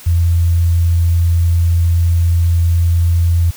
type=tone; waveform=sine; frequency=85 Hz; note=F2; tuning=46 cents flat; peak=-9 dBFS; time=0.06-3.51 s; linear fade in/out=10 ms; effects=white hiss -37 dBFS RMS until 3.56 s